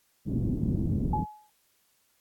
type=low-pass noise; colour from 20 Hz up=white; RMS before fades=-28 dBFS; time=0.25-1.26 s; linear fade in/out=50 ms; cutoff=260 Hz; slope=24 dB/octave
type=tone with exponential decay; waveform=sine; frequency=848 Hz; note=G#5; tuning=36 cents sharp; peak=-24 dBFS; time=1.13-1.5 s; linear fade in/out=5 ms; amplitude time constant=79 ms
effects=white hiss -69 dBFS RMS until 2.2 s + AAC 64 kbps

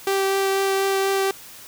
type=tone with vibrato; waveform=sawtooth; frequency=389.5 Hz; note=G4; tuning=11 cents flat; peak=-15 dBFS; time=0.07-1.31 s; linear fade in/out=2 ms; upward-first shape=triangle; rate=4.1 Hz; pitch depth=10 cents each way; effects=white hiss -42 dBFS RMS until 1.67 s

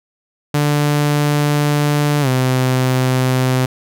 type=tone with pitch glide; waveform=sawtooth; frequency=147 to 128.71 Hz; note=D3 to C3; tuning=+2 to -28 cents; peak=-9 dBFS; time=0.54-3.66 s; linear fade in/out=5 ms; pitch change=-230 cents; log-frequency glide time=2.21-2.28 s; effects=none

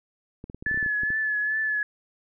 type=clicks; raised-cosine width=3 ms; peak=-25 dBFS; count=12; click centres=0.441 / 0.499 / 0.546 / 0.625 / 0.666 / 0.713 / 0.744 / 0.775 / 0.828 / 0.862 / 1.034 / 1.104 s
type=tone with vibrato; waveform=sine; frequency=1722 Hz; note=A6; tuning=38 cents flat; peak=-23 dBFS; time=0.66-1.83 s; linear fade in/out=2 ms; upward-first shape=triangle; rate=2.4 Hz; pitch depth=38 cents each way
effects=none

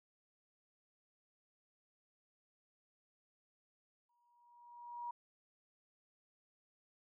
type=tone with exponential growth; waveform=sine; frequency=956 Hz; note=A#5; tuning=43 cents sharp; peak=-39 dBFS; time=4.09-5.11 s; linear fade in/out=5 ms; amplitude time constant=220 ms; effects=none

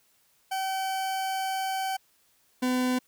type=tone pair in turn; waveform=40% pulse; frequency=766 / 252.6 Hz; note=G5 / B3; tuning=-40 / +39 cents; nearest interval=octave + perfect fifth; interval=1921 cents; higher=first; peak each=-27 / -23 dBFS; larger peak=second; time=0.51-1.97 / 2.62-2.99 s; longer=first; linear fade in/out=10 ms; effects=white hiss -66 dBFS RMS until 3.07 s

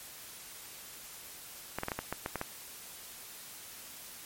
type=clicks; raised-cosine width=0.5 ms; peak=-18 dBFS; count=9; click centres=1.786 / 1.834 / 1.884 / 1.918 / 1.99 / 2.126 / 2.261 / 2.357 / 2.414 s; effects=white hiss -48 dBFS RMS until 4.25 s + MP3 64 kbps

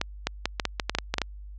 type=clicks; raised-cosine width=0.2 ms; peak=-7 dBFS; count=12; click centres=0.014 / 0.27 / 0.456 / 0.598 / 0.653 / 0.798 / 0.896 / 0.95 / 0.986 / 1.14 / 1.183 / 1.217 s; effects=added 50 Hz sine -39 dBFS peak until 1.58 s + low-pass 6000 Hz 12 dB/octave

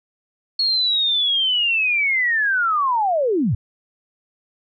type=linear sweep; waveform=sine; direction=down; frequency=4341 to 84.5 Hz; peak=-16 dBFS; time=0.59-3.55 s; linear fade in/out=5 ms; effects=none

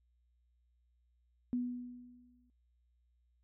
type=tone with exponential decay; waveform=sine; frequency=245.9 Hz; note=B3; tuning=7 cents flat; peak=-30 dBFS; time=1.53-2.5 s; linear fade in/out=0 ms; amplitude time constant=210 ms; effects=added 60 Hz sine -70 dBFS peak until 3.43 s

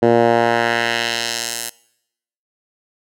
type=tone with band-pass filter sweep; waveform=10% pulse; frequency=117.2 Hz; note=A#2; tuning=10 cents sharp; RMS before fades=-17 dBFS; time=0.02-1.7 s; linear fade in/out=10 ms; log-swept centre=410 to 11000 Hz; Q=1; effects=noise-tail reverb RT60 0.8 s tail -22 dB re dry

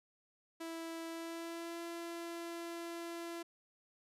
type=tone with pitch glide; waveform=sawtooth; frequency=329.6 to 338.5 Hz; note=E4 to E4; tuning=0 to +46 cents; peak=-38 dBFS; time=0.6-3.43 s; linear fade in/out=10 ms; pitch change=+46 cents; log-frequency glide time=1.07-1.82 s; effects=resampled to 32000 Hz

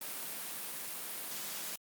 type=high-pass noise; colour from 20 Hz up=white; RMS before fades=-41 dBFS; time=0.01-1.76 s; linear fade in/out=5 ms; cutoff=140 Hz; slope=96 dB/octave; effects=Opus 32 kbps

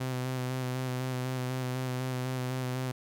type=tone with vibrato; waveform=sawtooth; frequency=127.9 Hz; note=C3; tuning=39 cents flat; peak=-27 dBFS; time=0-2.92 s; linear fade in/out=10 ms; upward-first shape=square; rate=4 Hz; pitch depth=19 cents each way; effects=none

